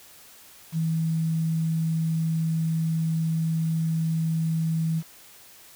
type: tone with quantisation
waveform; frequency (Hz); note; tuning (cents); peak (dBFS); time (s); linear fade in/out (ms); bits
sine; 161.9; E3; -31; -22; 0.72-5.03; 50; 8
effects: white hiss -50 dBFS RMS until 5.75 s